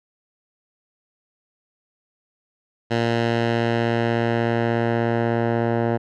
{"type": "tone with low-pass filter sweep", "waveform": "10% pulse", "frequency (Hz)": 116.54, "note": "A#2", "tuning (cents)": 0, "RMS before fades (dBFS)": -21, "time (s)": [2.9, 5.98], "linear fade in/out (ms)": 20, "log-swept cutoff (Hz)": [3900, 1200], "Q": 0.88, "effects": []}